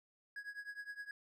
triangle tone with tremolo, 1661.2 Hz, G#6, in tune, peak -39 dBFS, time 0.36-1.11 s, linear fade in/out 2 ms, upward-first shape triangle, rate 9.7 Hz, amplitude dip 95%, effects none

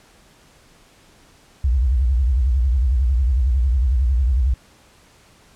sine tone with vibrato, 63.4 Hz, B1, 46 cents sharp, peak -14 dBFS, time 1.64-4.54 s, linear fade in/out 5 ms, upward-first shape sine, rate 11 Hz, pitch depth 200 cents each way, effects pink hiss -52 dBFS RMS until 5.55 s + low-pass 10000 Hz 12 dB/octave

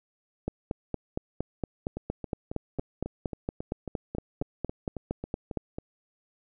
two click trains, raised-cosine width 2 ms, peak -16 / -21 dBFS, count 23 / 15, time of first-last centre 0.48-5.573 / 1.97-5.785 s, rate 4.32 / 3.67 Hz, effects none

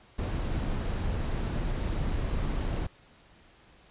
brown noise, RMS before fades -30 dBFS, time 0.18-2.87 s, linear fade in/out 10 ms, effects pink hiss -58 dBFS RMS until 3.9 s + resampled to 8000 Hz

